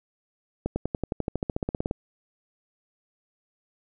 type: accelerating click train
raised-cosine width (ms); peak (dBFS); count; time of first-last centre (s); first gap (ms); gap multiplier
2; -13; 18; 0.66-1.911; 100; 0.96
effects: none